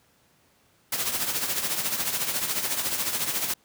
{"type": "noise with tremolo", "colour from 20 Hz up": "white", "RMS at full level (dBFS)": -25, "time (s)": [0.92, 3.54], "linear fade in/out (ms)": 5, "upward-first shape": "triangle", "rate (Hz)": 14, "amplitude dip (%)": 65, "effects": ["pink hiss -63 dBFS RMS until 3.64 s", "high-pass 80 Hz 12 dB/octave"]}